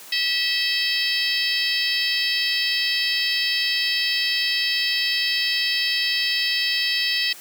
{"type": "harmonic tone with a mistuned harmonic", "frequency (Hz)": 650, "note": "E5", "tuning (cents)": -24, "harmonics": [3, 4, 5, 6, 7, 8], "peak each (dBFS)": [-27, -27, -27, -27, -27, -27], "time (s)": [0.12, 7.33], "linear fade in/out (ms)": 5, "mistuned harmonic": 5, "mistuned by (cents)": -37, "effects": ["white hiss -42 dBFS RMS until 7.4 s", "high-pass 200 Hz 12 dB/octave"]}